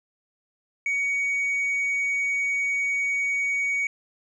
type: tone with tanh clipping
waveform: sine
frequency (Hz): 2245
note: C#7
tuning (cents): +21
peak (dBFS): -23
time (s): 0.86-3.87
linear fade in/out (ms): 2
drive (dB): 2
effects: none